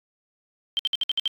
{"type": "tone bursts", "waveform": "sine", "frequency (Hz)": 3136, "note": "G7", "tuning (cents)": 0, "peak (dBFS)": -20, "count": 7, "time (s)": [0.77, 1.277], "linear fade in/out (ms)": 0, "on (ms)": 21, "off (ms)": 60, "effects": ["AAC 64 kbps"]}